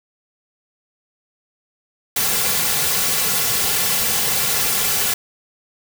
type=noise with comb filter; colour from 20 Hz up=white; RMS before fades=-19 dBFS; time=2.16-5.14 s; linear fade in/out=5 ms; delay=3.2 ms; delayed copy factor=-0.7; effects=none